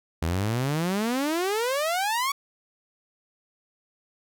sawtooth exponential sweep, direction up, 77.7 to 1145 Hz, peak -20 dBFS, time 0.22-2.32 s, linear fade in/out 5 ms, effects none

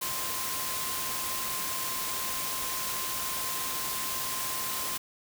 sine tone in noise, 1046.5 Hz, C6, in tune, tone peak -39 dBFS, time 0.01-4.98 s, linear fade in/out 10 ms, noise white, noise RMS -33 dBFS, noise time 0.01-4.98 s, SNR -9 dB, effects none

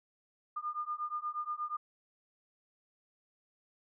sine beating tone pair, 1208 / 1216.4 Hz, D6 / D#6, +48 / -40 cents, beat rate 8.4 Hz, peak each -38 / -38 dBFS, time 0.56-1.77 s, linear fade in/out 10 ms, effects none

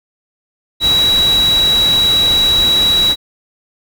sine tone in noise, 3890 Hz, B7, 27 cents flat, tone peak -9 dBFS, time 0.8-3.16 s, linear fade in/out 50 ms, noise pink, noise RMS -22 dBFS, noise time 0.8-3.16 s, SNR +10 dB, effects none

